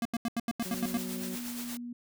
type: tone bursts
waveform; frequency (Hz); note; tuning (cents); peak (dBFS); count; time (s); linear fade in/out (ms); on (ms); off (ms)
square; 233.1; A#3; 0; -29; 9; 0.02-0.973; 2; 33; 82
type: noise with tremolo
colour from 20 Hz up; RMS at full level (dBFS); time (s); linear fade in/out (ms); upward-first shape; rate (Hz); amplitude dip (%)
white; -40; 0.62-1.77; 0; sine; 8.4; 45
type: harmonic tone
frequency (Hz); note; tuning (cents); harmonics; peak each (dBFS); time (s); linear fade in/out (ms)
185; F#3; 0; 1 / 2 / 3; -39 / -44 / -51; 0.65-1.36; 10
type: tone with pitch glide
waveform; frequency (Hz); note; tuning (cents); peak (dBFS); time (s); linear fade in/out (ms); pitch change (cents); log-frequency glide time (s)
sine; 242.4 to 240.9; B3 to B3; -32 to -43; -37; 0.73-1.93; 5; -11; 0.94-1.76
effects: none